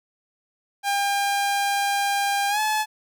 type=tone with pitch glide; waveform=sawtooth; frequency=802 to 859.6 Hz; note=G5 to A5; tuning=+39 to -41 cents; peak=-17 dBFS; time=0.83-2.86 s; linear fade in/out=50 ms; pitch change=+120 cents; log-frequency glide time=2.49-2.6 s; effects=none